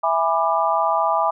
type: chord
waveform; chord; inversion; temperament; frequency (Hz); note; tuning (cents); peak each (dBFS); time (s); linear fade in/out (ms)
sine; E dominant seventh; none; just; 659.3 / 824.1 / 988.9 / 1186.7; E5 / G#5 / B5 / D6; 0 / -14 / +2 / +18; -22; 0.03-1.31; 10
effects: none